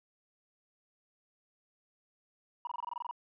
sine tone bursts, 960 Hz, B5, 49 cents flat, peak -33 dBFS, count 11, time 2.65-3.111 s, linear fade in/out 2 ms, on 21 ms, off 23 ms, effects tanh soft clip ceiling -33 dBFS

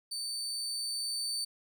30% pulse tone with level ramp, 4562 Hz, C#8, 49 cents sharp, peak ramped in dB -32 to -29 dBFS, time 0.11-1.45 s, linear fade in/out 10 ms, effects none

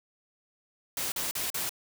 white noise bursts, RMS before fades -32 dBFS, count 4, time 0.97-1.693 s, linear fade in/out 2 ms, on 150 ms, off 41 ms, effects none

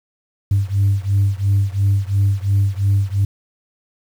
sine beating tone pair, 98 / 100.9 Hz, G2 / G#2, 0 / -49 cents, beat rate 2.9 Hz, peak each -15 / -16 dBFS, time 0.51-3.25 s, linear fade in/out 5 ms, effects tanh soft clip ceiling -9 dBFS + 7-bit

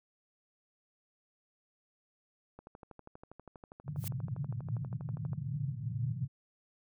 click train, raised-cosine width 1 ms, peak -35 dBFS, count 35, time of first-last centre 2.59-5.332 s, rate 12.4 Hz
white band-pass noise, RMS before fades -37 dBFS, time 3.84-6.28 s, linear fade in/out 50 ms, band 110 to 150 Hz, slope 48 dB/octave
blue noise with exponential growth, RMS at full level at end -37 dBFS, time 3.96-4.08 s, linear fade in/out 2 ms, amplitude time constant 26 ms
effects none

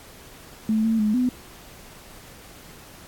sine tone with pitch steps, 218.5 / 224.1 / 212.4 / 250.6 Hz, A3 / A3 / G#3 / B3, -12 / +32 / +39 / +25 cents, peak -18 dBFS, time 0.69-1.29 s, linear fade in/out 2 ms, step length 150 ms, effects pink hiss -46 dBFS RMS until 3.07 s + AAC 64 kbps

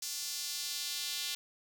square tone with high-pass filter sweep, 159.4 Hz, D#3, 42 cents sharp, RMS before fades -38 dBFS, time 0.02-1.35 s, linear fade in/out 5 ms, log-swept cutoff 5500 to 3600 Hz, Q 1.7, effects none

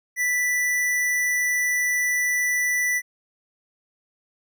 square tone, 1975.5 Hz, B6, in tune, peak -21 dBFS, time 0.16-3.02 s, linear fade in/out 50 ms, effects none

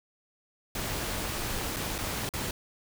pink noise with dropouts, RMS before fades -33 dBFS, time 0.75-2.51 s, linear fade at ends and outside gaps 2 ms, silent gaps 1.763-1.767 / 1.982-1.986 / 2.291-2.337 s, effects none

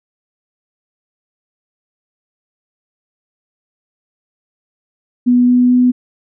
sine tone with pitch steps, 245.9 / 247.5 / 249 Hz, B3 / B3 / B3, -7 / +4 / +14 cents, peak -7 dBFS, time 5.26-5.92 s, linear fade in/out 20 ms, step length 220 ms, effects none

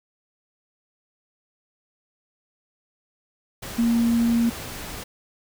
sine tone in noise, 233.1 Hz, A#3, in tune, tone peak -17 dBFS, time 3.78-4.5 s, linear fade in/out 10 ms, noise pink, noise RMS -35 dBFS, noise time 3.62-5.04 s, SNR +15 dB, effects none

